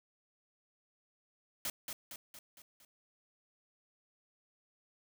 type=noise with echo; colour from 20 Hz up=white; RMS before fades=-37 dBFS; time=1.65-1.7 s; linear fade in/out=2 ms; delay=230 ms; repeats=5; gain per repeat=-5 dB; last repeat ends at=2.85 s; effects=none